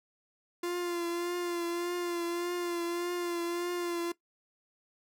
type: tone with vibrato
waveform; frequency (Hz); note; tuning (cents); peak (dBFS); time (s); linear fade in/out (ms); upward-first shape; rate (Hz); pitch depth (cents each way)
45% pulse; 347.4; F4; -9; -31; 0.63-4.12; 5; triangle; 1.7; 34
effects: noise-tail reverb RT60 0.1 s tail -18 dB re dry